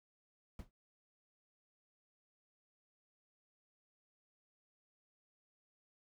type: noise with exponential decay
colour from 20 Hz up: brown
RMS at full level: -42 dBFS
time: 0.59-0.71 s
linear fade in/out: 2 ms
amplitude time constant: 25 ms
effects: none